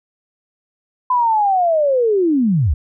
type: linear sweep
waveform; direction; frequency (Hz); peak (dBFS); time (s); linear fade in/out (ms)
sine; down; 1017 to 58.4; -12; 1.1-2.74; 5
effects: none